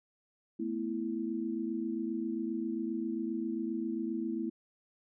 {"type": "chord", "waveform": "sine", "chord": "A suspended second", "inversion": "none", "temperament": "just", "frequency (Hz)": [220, 247.5, 330], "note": ["A3", "B3", "E4"], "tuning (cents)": [0, 4, 2], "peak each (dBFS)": [-37, -38, -35], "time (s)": [0.59, 4.5], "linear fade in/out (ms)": 10, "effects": []}